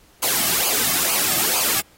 white noise with flanger, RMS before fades -20 dBFS, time 0.22-1.81 s, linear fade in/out 10 ms, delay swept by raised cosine 0.53 to 2.13 ms, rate 2.2 Hz, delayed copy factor -0.7, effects pink hiss -54 dBFS RMS until 1.97 s + AAC 48 kbps

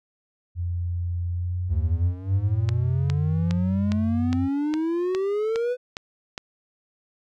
sine tone with pitch glide, 87.31 to 92.5 Hz, F2 to F#2, 0 to 0 cents, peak -24 dBFS, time 0.55-4.49 s, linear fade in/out 50 ms, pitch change +100 cents, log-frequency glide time 1.3-1.92 s
triangle exponential sweep, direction up, 72.2 to 504 Hz, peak -20 dBFS, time 1.68-5.77 s, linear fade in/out 50 ms
click train, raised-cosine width 0.2 ms, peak -14 dBFS, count 10, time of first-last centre 2.69-6.379 s, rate 2.44 Hz
effects none

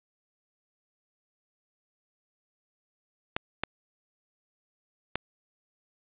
clicks, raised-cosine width 0.3 ms, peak -11 dBFS, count 3, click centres 3.365 / 3.636 / 5.156 s, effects resampled to 8000 Hz + 8-bit

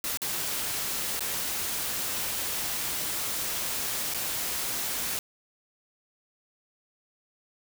white noise with dropouts, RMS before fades -31 dBFS, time 0.04-5.19 s, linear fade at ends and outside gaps 1 ms, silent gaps 0.173-0.218 / 1.194-1.206 / 4.139-4.145 s, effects none

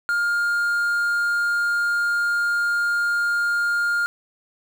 triangle tone with quantisation, 1410 Hz, F6, 16 cents sharp, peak -17 dBFS, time 0.09-4.06 s, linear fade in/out 0 ms, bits 7, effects none

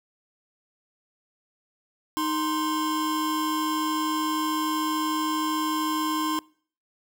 square tone pair together, 311.1 / 1046.5 Hz, D#4 / C6, 0 / 0 cents, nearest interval octave + major sixth, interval 2100 cents, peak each -28 dBFS, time 2.17-6.39 s, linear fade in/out 0 ms, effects noise-tail reverb RT60 0.5 s tail -24 dB re dry

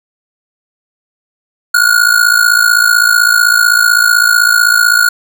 square ring-modulated tone, 1440 Hz, F#6, 47 cents flat, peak -4 dBFS, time 1.74-5.09 s, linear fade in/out 5 ms, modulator 27.9 Hz, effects none

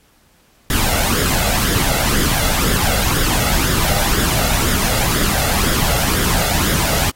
pink noise with flanger, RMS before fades -17 dBFS, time 0.7-7.1 s, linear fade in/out 2 ms, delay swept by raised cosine 0.57 to 1.49 ms, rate 2 Hz, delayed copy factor +0.55, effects pink hiss -55 dBFS RMS until 7.15 s + AAC 48 kbps

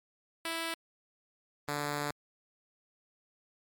5% pulse tone pair in turn, 329.6 / 146.14 Hz, E4 / D3, 0 / -8 cents, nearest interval octave + major second, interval 1408 cents, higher first, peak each -22 / -21 dBFS, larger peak second, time 0.45-0.74 / 1.68-2.11 s, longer second, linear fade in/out 2 ms, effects MP3 96 kbps

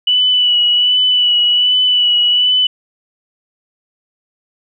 sine tone with vibrato, 2960 Hz, F#7, in tune, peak -9 dBFS, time 0.07-2.67 s, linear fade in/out 5 ms, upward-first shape sine, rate 1.3 Hz, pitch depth 24 cents each way, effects none

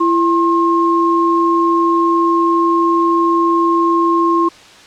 sine tone pair together, 336.6 / 1068.6 Hz, E4 / C6, +36 / +36 cents, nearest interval octave + minor sixth, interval 2000 cents, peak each -13 dBFS, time 0-4.49 s, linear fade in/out 10 ms, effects white hiss -40 dBFS RMS until 4.86 s + low-pass 5000 Hz 12 dB/octave

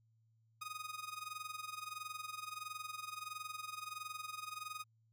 sawtooth tone with amplitude modulation, 1244.5 Hz, D#6, in tune, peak -37 dBFS, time 0.61-4.84 s, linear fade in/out 10 ms, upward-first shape sine, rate 21.5 Hz, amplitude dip 80%, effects added 112 Hz sine -70 dBFS peak until 5.12 s

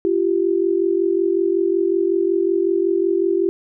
sine tone pair together, 342.7 / 388.1 Hz, F4 / G4, -33 / -17 cents, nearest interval major second, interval 216 cents, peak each -18 dBFS, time 0.05-3.49 s, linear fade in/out 0 ms, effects none

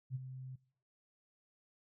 sine tone with ADSR envelope, 130 Hz, C3, 11 cents flat, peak -34 dBFS, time 0.1-0.56 s, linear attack 51 ms, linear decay 26 ms, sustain -10 dB, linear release 10 ms, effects noise-tail reverb RT60 0.6 s tail -23 dB re dry

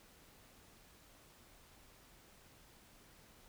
silence, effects pink hiss -63 dBFS RMS until 3.48 s

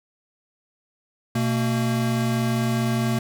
square tone pair together, 123.47 / 228.3 Hz, B2 / A#3, 0 / -36 cents, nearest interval major seventh, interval 1064 cents, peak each -24 dBFS, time 1.35-3.19 s, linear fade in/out 5 ms, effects none

